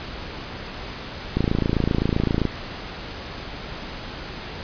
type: click train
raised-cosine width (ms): 3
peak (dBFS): -7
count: 31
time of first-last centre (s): 1.37-2.453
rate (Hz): 27.7
effects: pink hiss -34 dBFS RMS until 4.63 s + resampled to 11025 Hz